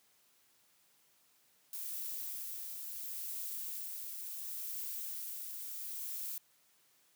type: noise with tremolo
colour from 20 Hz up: violet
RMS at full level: -41 dBFS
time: 1.73-6.38 s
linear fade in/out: 2 ms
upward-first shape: sine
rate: 0.72 Hz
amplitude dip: 30%
effects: white hiss -70 dBFS RMS until 7.15 s + high-pass 100 Hz 12 dB/octave